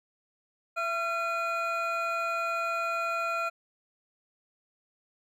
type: tone cluster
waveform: triangle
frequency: 670 / 1369 / 2462 Hz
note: E5 / F6 / D#7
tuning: +28 / -35 / -19 cents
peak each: -32 / -28 / -34 dBFS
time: 0.76-3.5 s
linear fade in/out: 20 ms
effects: none